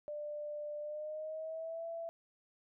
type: tone with pitch glide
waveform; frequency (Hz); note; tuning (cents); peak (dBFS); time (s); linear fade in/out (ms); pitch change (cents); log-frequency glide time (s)
sine; 594 to 666.7; D5 to E5; +20 to +19; -39; 0.08-2.09; 0; +199; 0.81-1.86
effects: none